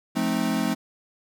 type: chord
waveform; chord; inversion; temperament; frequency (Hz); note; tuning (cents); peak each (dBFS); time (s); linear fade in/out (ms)
square; F dominant seventh; none; equal with one note detuned; 174.61 / 216.1 / 261.6 / 311.1; F3 / A3 / C4 / Eb4; 0 / -31 / 0 / 0; -31 / -27 / -28 / -31; 0.15-0.75; 20
effects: none